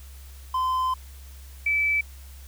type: tone pair in turn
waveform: triangle / sine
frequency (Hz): 1029 / 2310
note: C6 / D7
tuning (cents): -29 / -29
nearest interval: octave + major second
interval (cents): 1400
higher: second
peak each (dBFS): -20 / -20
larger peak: neither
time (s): 0.54-0.94 / 1.66-2.01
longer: first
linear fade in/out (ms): 5
effects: added 67 Hz sine -41 dBFS peak until 2.47 s + white hiss -52 dBFS RMS until 2.47 s